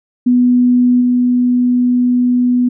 sine tone with level steps, 246.9 Hz, B3, in tune, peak -7 / -9 dBFS, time 0.26-2.69 s, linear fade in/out 10 ms, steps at 1 s, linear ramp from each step 20 ms, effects none

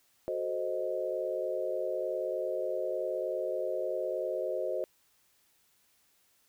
sine chord, F# diminished seventh, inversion none, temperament equal, 370 / 440 / 523.3 / 622.3 Hz, F#4 / A4 / C5 / Eb5, 0 / 0 / 0 / 0 cents, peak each -37 / -40 / -34 / -35 dBFS, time 0.28-4.84 s, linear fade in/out 0 ms, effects white hiss -69 dBFS RMS until 6.48 s

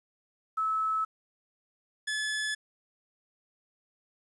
sine / sawtooth tone pair in turn, 1300 / 1719.4 Hz, E6 / A6, -24 / -40 cents, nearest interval perfect fourth, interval 484 cents, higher second, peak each -26 dBFS, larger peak neither, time 0.57-1.05 / 2.07-2.55 s, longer neither, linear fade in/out 10 ms, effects resampled to 24000 Hz + 10-bit

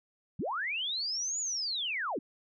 sine linear two-way sweep, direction up then down, 107.8 to 7000 to 204.5 Hz, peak -31 dBFS, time 0.39-2.19 s, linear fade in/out 5 ms, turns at 1.39 s, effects none

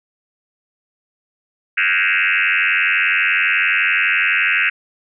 sine tone with frequency modulation, 2093 Hz, C7, in tune, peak -13 dBFS, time 1.77-4.7 s, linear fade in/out 10 ms, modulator 91.8 Hz, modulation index 7, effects none

